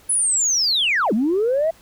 sine linear two-way sweep, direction down then up, 10370 to 196 to 669 Hz, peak -15 dBFS, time 0.09-1.71 s, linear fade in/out 10 ms, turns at 1.13 s, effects tanh soft clip ceiling -12 dBFS + pink hiss -51 dBFS RMS until 1.81 s

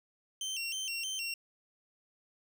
25% pulse tone with vibrato, 2917 Hz, F#7, 25 cents flat, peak -31 dBFS, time 0.41-1.34 s, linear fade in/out 2 ms, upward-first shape square, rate 3.2 Hz, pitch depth 110 cents each way, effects none

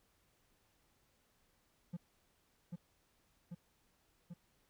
triangle tone with echo, 173 Hz, F3, 16 cents flat, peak -37 dBFS, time 1.93-1.97 s, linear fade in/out 10 ms, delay 790 ms, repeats 3, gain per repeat -2 dB, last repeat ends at 4.34 s, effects pink hiss -75 dBFS RMS until 4.69 s

